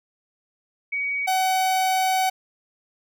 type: tone pair in turn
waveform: sine / 45% pulse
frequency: 2257 / 753.2 Hz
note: C#7 / F#5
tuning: +31 / +31 cents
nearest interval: octave + perfect fifth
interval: 1900 cents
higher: first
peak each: -23 / -19 dBFS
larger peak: second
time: 0.92-1.27 / 1.27-2.3 s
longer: second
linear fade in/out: 10 ms
effects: none